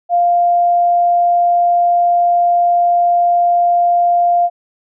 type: tone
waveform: sine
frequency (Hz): 698.5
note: F5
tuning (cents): 0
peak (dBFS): -9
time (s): 0.09-4.5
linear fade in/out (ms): 50
effects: none